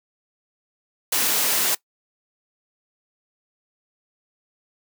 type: noise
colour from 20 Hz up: white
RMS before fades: -21 dBFS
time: 1.12-1.75 s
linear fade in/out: 5 ms
effects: noise-tail reverb RT60 0.1 s tail -21 dB re dry + high-pass 200 Hz 12 dB/octave